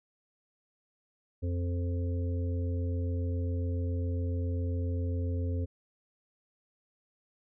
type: harmonic tone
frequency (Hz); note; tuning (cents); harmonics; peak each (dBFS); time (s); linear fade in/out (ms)
87.31; F2; 0; 1 / 3 / 5 / 6; -29 / -39 / -43 / -45; 1.42-5.66; 20
effects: none